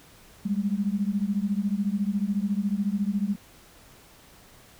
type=beating tone pair; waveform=sine; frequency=196 / 210 Hz; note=G3 / G#3; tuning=0 / +19 cents; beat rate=14 Hz; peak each=-26 / -27 dBFS; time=0.45-3.36 s; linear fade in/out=10 ms; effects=pink hiss -53 dBFS RMS until 4.79 s